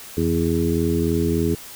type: harmonic tone with a mistuned harmonic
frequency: 83.4 Hz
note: E2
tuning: 21 cents sharp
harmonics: 1 / 2 / 3 / 4 / 5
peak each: -24 / -24 / -24 / -24 / -24 dBFS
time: 0.17-1.55 s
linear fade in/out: 5 ms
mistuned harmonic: 1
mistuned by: +65 cents
effects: white hiss -39 dBFS RMS until 1.75 s